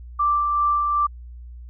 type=tone with tremolo; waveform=sine; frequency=1174.7 Hz; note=D6; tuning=in tune; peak=-16 dBFS; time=0.19-1.07 s; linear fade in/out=10 ms; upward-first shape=sine; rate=2.6 Hz; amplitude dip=30%; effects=added 60 Hz sine -36 dBFS peak until 1.69 s